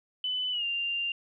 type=tone with pitch glide; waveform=sine; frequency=3006 to 2789 Hz; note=F#7 to F7; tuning=+27 to -3 cents; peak=-28 dBFS; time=0.24-1.12 s; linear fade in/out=2 ms; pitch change=-130 cents; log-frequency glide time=0.51-0.65 s; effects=none